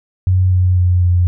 sine tone with pitch steps, 92.5 / 91.23 / 89.97 / 88.73 Hz, F#2 / F#2 / F#2 / F2, 0 / -24 / -48 / +28 cents, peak -9 dBFS, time 0.27-1.27 s, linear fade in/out 0 ms, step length 250 ms, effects none

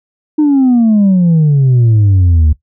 sine exponential sweep, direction down, 309.1 to 74.3 Hz, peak -3 dBFS, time 0.38-2.53 s, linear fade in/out 10 ms, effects noise-tail reverb RT60 0.1 s tail -17 dB re dry + tanh soft clip ceiling -4 dBFS

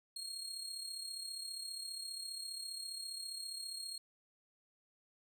30% pulse tone with amplitude modulation, 4258 Hz, C8, 30 cents sharp, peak -37 dBFS, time 0.16-3.98 s, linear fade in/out 5 ms, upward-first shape sine, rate 34.9 Hz, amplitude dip 55%, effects none

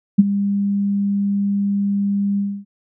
sine tone with ADSR envelope, 200.5 Hz, G3, 39 cents sharp, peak -3 dBFS, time 0.18-2.65 s, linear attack 14 ms, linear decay 28 ms, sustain -13 dB, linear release 270 ms, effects none

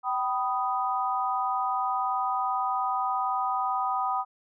sine chord, G augmented, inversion none, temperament equal with one note detuned, 769.6 / 987.8 / 1244.5 Hz, G5 / B5 / D#6, -32 / 0 / 0 cents, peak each -29 / -30 / -29 dBFS, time 0.03-4.25 s, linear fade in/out 50 ms, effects none

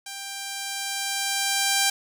5% pulse tone with level ramp, 790 Hz, G5, 13 cents sharp, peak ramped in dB -23 to -7 dBFS, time 0.06-1.9 s, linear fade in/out 5 ms, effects none

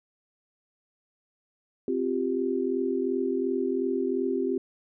sine chord, C suspended fourth, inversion none, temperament equal, 261.6 / 349.2 / 392 Hz, C4 / F4 / G4, 0 / 0 / 0 cents, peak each -29 / -30 / -28 dBFS, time 1.88-4.58 s, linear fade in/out 2 ms, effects none

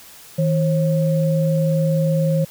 sine tone pair together, 160 / 538.2 Hz, D#3 / C5, +49 / +49 cents, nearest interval octave + major sixth, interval 2100 cents, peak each -16 / -21 dBFS, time 0.38-2.45 s, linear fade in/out 10 ms, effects white hiss -43 dBFS RMS until 2.5 s

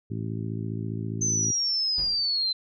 harmonic tone, 54.9 Hz, A1, 3 cents flat, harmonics 2 / 3 / 4 / 5 / 6 / 7, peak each -31 / -35 / -37 / -39 / -41 / -42 dBFS, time 0.1-1.52 s, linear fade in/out 10 ms
sine linear sweep, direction down, 6220 to 4057 Hz, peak -23 dBFS, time 1.21-2.53 s, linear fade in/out 10 ms
brown noise with exponential decay, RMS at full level -35 dBFS, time 1.98-2.39 s, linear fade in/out 1 ms, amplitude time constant 88 ms
effects none

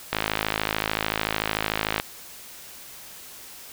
click train, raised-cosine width 0.3 ms, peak -6 dBFS, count 101, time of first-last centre 0.13-1.999 s, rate 53.5 Hz, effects white hiss -43 dBFS RMS until 3.72 s

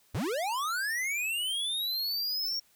square linear sweep, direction up, 65.41 to 5580 Hz, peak -30 dBFS, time 0.14-2.6 s, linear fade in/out 10 ms, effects white hiss -65 dBFS RMS until 2.75 s

